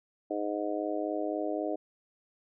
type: harmonic tone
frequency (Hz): 103.83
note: G#2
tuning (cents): 0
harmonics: 3 / 4 / 5 / 6 / 7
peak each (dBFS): -34 / -37 / -38 / -35 / -39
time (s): 0.3-1.76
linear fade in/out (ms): 10
effects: none